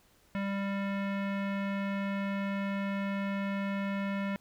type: tone with low-pass filter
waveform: square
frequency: 197.8 Hz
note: G3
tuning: 16 cents sharp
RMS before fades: -33 dBFS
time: 0.35-4.36 s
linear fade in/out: 0 ms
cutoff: 2200 Hz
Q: 2
effects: pink hiss -65 dBFS RMS until 4.4 s